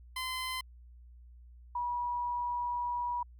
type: tone pair in turn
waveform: 15% pulse / sine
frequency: 1029 / 968.5 Hz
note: C6 / B5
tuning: -29 / -34 cents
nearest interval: minor second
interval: 105 cents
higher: first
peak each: -28 / -31 dBFS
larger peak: first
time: 0.16-0.61 / 1.75-3.23 s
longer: second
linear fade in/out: 5 ms
effects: added 60 Hz sine -51 dBFS peak until 3.39 s